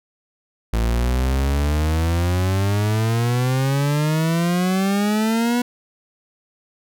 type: exponential sweep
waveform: 40% pulse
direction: up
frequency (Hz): 55 to 245.8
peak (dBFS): -16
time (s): 0.73-5.62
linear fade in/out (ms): 5
effects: none

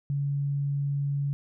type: tone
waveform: sine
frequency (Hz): 141.4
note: C#3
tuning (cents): +35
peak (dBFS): -25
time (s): 0.1-1.33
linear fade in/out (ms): 0
effects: none

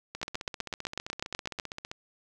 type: two click trains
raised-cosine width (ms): 0.2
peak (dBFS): -14 / -20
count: 12 / 28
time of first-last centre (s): 0.23-1.598 / 0.15-1.915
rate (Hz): 8.04 / 15.3
effects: none

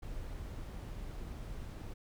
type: noise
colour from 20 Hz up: brown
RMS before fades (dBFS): -43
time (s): 0.02-1.94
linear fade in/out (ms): 10
effects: none

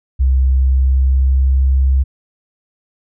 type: tone with pitch glide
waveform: sine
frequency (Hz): 65.41 to 66.51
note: C2 to C2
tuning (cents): 0 to +29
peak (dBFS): -9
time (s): 0.19-2.04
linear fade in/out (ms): 20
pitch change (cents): +29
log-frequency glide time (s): 0.44-1.8
effects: none

